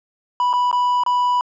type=tone with dropouts; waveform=triangle; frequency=985 Hz; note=B5; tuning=5 cents flat; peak=-13 dBFS; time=0.4-1.41 s; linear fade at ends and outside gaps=1 ms; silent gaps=0.53-0.536 / 0.714-0.728 / 1.036-1.063 s; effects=resampled to 16000 Hz